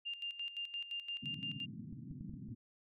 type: tone with tremolo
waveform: sine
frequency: 2800 Hz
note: F7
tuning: 4 cents sharp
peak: -38 dBFS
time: 0.05-1.66 s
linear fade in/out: 20 ms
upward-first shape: square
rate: 5.8 Hz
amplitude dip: 70%
type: band-pass noise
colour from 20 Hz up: pink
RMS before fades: -48 dBFS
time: 1.22-2.55 s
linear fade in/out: 10 ms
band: 110 to 270 Hz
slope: 48 dB/octave
type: clicks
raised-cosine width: 5 ms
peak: -37 dBFS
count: 6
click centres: 1.927 / 2.112 / 2.21 / 2.295 / 2.339 / 2.488 s
effects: none